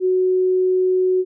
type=tone; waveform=sine; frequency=370 Hz; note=F#4; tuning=in tune; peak=-14 dBFS; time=0-1.25 s; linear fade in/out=50 ms; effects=none